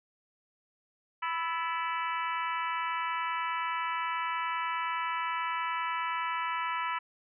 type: harmonic tone with a mistuned harmonic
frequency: 329.6 Hz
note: E4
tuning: in tune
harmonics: 3 / 4 / 5 / 6 / 7 / 8 / 9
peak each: -33 / -35 / -41 / -41 / -41 / -44 / -45 dBFS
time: 1.22-6.99 s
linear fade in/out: 10 ms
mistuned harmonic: 5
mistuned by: +74 cents
effects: none